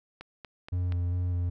click train, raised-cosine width 0.3 ms, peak -26 dBFS, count 4, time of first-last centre 0.21-0.923 s, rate 4.21 Hz
triangle tone with vibrato, 88.7 Hz, F2, 27 cents sharp, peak -24 dBFS, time 0.72-1.5 s, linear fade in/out 10 ms, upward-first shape square, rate 2.5 Hz, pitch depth 15 cents each way
effects none

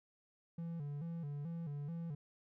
triangle tone with vibrato, 155.56 Hz, D#3, in tune, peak -38 dBFS, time 0.58-2.15 s, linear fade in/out 5 ms, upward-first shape square, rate 2.3 Hz, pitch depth 130 cents each way, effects none

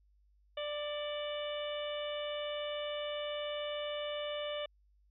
harmonic tone with a mistuned harmonic, 591 Hz, D5, 11 cents sharp, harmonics 1 / 2 / 3 / 4 / 5 / 6, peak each -37 / -47 / -50 / -49 / -44 / -48 dBFS, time 0.57-4.66 s, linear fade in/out 5 ms, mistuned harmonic 4, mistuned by -40 cents, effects added 50 Hz sine -65 dBFS peak until 5.1 s

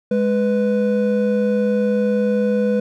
triangle tone pair together, 208.2 / 495.2 Hz, G#3 / B4, +5 / +5 cents, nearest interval octave + minor third, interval 1500 cents, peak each -16 dBFS, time 0.11-2.8 s, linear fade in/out 5 ms, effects none

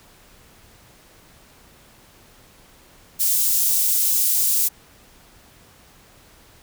white high-pass noise, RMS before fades -19 dBFS, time 3.19-4.69 s, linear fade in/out 20 ms, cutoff 7000 Hz, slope 12 dB/octave, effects pink hiss -51 dBFS RMS until 6.62 s

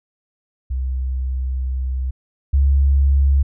sine tone pair in turn, 64.6 / 68.99 Hz, C2 / C#2, -21 / -8 cents, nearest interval minor second, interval 113 cents, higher second, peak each -19 / -11 dBFS, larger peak second, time 0.7-2.11 / 2.53-3.43 s, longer first, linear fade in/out 10 ms, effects none

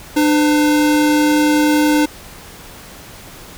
square tone pair together, 299.9 / 510 Hz, D4 / C5, +36 / -44 cents, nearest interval major sixth, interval 920 cents, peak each -12 / -22 dBFS, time 0.16-2.06 s, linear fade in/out 10 ms, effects pink hiss -37 dBFS RMS until 3.57 s

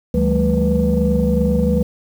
sine tone cluster, 73.3 / 168.8 / 196.3 / 219 / 491.8 Hz, D2 / E3 / G3 / A3 / B4, -3 / +41 / +3 / -8 / -7 cents, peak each -19 dBFS, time 0.14-1.83 s, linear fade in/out 5 ms, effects tanh soft clip ceiling -6 dBFS + 7-bit

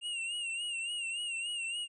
square tone with vibrato, 2794 Hz, F7, in tune, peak -35 dBFS, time 0.01-1.88 s, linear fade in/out 50 ms, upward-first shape sine, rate 3.5 Hz, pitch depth 69 cents each way, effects resampled to 22050 Hz

